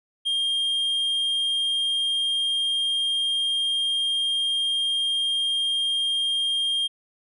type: tone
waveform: triangle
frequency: 3214 Hz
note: G7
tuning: 43 cents sharp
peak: -20 dBFS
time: 0.25-6.88 s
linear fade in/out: 20 ms
effects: resampled to 32000 Hz